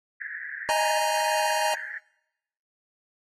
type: band-pass noise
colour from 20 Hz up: white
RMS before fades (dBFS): -36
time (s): 0.2-1.99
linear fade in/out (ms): 10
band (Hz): 1600 to 1900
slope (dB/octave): 96
type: chord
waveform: square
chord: D# suspended fourth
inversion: none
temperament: equal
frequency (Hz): 622.3 / 830.6 / 932.3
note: D#5 / G#5 / A#5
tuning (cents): 0 / 0 / 0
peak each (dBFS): -28 / -28 / -27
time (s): 0.69-1.74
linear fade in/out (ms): 0
effects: noise-tail reverb RT60 0.9 s tail -25 dB re dry + AAC 32 kbps